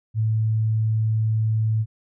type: tone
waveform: sine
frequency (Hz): 110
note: A2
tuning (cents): 0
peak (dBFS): -18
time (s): 0.14-1.86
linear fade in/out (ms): 50
effects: none